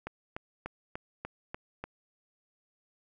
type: click train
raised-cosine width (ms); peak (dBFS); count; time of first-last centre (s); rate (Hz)
0.5; -22; 7; 0.07-1.84; 3.39
effects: none

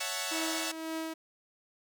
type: chord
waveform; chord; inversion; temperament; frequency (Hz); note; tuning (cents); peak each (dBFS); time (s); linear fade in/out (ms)
5% pulse; F# minor seventh; second; equal with one note detuned; 556.3 / 659.3 / 740 / 880; C#5 / E5 / F#5 / A5; +6 / 0 / 0 / 0; -27; 0-0.72; 10
type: tone with tremolo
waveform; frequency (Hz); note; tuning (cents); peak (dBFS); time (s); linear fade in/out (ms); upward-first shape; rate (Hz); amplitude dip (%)
sawtooth; 321.8; E4; -42; -29; 0.31-1.14; 10; triangle; 1.9; 65
effects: none

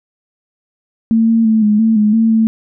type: tone with pitch steps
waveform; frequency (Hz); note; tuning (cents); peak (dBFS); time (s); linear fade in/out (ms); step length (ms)
sine; 225.6 / 227.2 / 220.3 / 210.2 / 223.5 / 211 / 225.2 / 222.7; A3 / A#3 / A3 / G#3 / A3 / G#3 / A3 / A3; +44 / -44 / +2 / +21 / +27 / +28 / +40 / +21; -8; 1.11-2.47; 0; 170
effects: none

